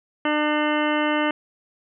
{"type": "harmonic tone", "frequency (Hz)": 300, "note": "D4", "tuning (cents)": 37, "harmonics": [1, 2, 3, 4, 5, 6, 7, 9, 10], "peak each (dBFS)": [-23, -26, -28, -29, -30, -31, -31, -33, -33], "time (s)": [0.25, 1.31], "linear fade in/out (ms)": 2, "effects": []}